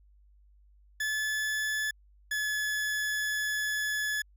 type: tone pair in turn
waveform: 40% pulse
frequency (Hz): 1725 / 1711.1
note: A6 / A6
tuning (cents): -35 / -49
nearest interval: unison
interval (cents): 14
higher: first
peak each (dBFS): -28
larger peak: neither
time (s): 1-1.91 / 2.31-4.22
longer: second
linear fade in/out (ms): 5
effects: added 50 Hz sine -57 dBFS peak until 4.36 s